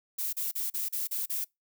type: noise bursts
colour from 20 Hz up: violet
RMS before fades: -32 dBFS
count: 7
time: 0.18-1.446 s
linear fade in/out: 10 ms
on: 150 ms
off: 36 ms
effects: noise-tail reverb RT60 0.2 s tail -26 dB re dry